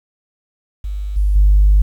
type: tone with level steps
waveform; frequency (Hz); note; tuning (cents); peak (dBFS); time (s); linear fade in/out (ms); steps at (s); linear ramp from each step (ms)
sine; 50.1; G1; +38; -20 / -11 / -6; 0.84-1.82; 5; 1.16 / 1.35; 10
effects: tanh soft clip ceiling -3 dBFS + 8-bit